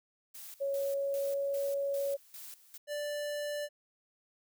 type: noise with tremolo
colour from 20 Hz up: blue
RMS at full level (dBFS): -47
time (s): 0.34-2.78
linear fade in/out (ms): 10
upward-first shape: square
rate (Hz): 2.5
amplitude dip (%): 80
type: tone with pitch glide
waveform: sine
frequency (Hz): 554.4 to 558.3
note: C#5 to C#5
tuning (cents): 0 to +12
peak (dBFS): -30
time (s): 0.6-2.17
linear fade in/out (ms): 20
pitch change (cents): +12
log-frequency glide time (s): 0.7-1.54
type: tone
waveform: square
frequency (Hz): 587.3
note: D5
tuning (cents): 0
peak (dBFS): -35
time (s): 2.87-3.69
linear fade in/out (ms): 50
effects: none